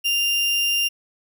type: tone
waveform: 35% pulse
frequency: 2794 Hz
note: F7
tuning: in tune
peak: -17 dBFS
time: 0.04-0.89 s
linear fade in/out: 20 ms
effects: none